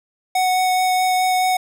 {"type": "tone with vibrato", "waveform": "square", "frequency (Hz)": 740, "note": "F#5", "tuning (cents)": 0, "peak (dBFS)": -16, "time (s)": [0.35, 1.57], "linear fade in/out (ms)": 5, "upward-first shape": "sine", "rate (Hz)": 4.7, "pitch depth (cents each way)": 8, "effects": []}